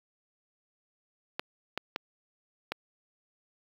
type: clicks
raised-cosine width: 0.3 ms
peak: -15 dBFS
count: 4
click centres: 1.395 / 1.776 / 1.961 / 2.72 s
effects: high-pass 200 Hz 12 dB/octave + 7-bit